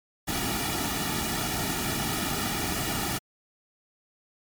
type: noise with comb filter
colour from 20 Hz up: pink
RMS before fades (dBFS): -29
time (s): 0.27-3.19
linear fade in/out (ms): 20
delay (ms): 1.9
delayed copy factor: -0.75
effects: MP3 96 kbps